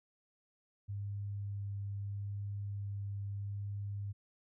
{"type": "tone with vibrato", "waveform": "sine", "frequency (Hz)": 100.7, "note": "G2", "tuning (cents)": 47, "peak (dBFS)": -37, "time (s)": [0.88, 4.13], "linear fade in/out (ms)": 20, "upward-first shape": "sine", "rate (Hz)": 0.78, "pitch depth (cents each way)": 8, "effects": []}